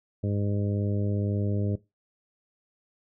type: harmonic tone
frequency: 101.9 Hz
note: G#2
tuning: 32 cents flat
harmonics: 1 / 2 / 3 / 4 / 5 / 6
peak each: -26 / -32 / -36 / -38 / -40 / -42 dBFS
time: 0.23-1.76 s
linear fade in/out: 10 ms
effects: noise-tail reverb RT60 0.2 s tail -17 dB re dry